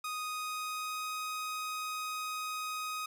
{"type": "tone with pitch glide", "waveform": "sawtooth", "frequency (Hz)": [1244.5, 1253.9], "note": ["D#6", "D#6"], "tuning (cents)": [0, 13], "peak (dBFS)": -32, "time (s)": [0.04, 3.06], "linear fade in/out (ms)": 5, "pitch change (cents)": 13, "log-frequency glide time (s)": [0.22, 1.1], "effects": []}